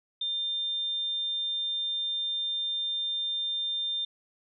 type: tone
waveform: sine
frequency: 3600 Hz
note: A7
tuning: 39 cents sharp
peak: -28 dBFS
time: 0.21-4.05 s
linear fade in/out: 5 ms
effects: none